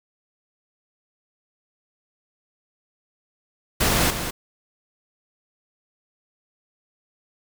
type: noise with echo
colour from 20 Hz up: pink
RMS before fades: -20 dBFS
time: 3.8-4.11 s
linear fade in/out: 10 ms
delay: 200 ms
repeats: 1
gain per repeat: -8 dB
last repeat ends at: 4.31 s
effects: none